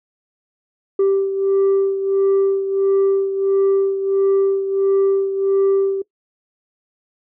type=beating tone pair; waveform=sine; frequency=390.8 / 392.3 Hz; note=G4 / G4; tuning=-5 / +1 cents; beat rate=1.5 Hz; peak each=-13 / -19 dBFS; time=0.99-6.02 s; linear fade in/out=5 ms; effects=noise-tail reverb RT60 0.1 s tail -21 dB re dry + tanh soft clip ceiling -11 dBFS